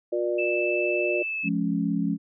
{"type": "harmonic tone", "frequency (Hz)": 119.3, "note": "A#2", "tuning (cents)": 41, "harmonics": [3, 4, 5], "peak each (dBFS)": [-26, -32, -27], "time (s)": [0.12, 1.23], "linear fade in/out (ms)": 10}
{"type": "tone with pitch glide", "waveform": "sine", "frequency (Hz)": [2637, 2610], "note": ["E7", "E7"], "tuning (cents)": [0, -18], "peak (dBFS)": -27, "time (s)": [0.38, 1.49], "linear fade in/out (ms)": 10, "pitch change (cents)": -18, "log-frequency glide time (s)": [1.24, 1.37]}
{"type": "chord", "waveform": "sine", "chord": "Db major", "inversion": "first", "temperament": "equal with one note detuned", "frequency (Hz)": [174.61, 211.6, 277.2], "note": ["F3", "Ab3", "Db4"], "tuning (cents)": [0, 33, 0], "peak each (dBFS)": -27, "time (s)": [1.43, 2.18], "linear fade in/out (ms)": 50}
{"effects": []}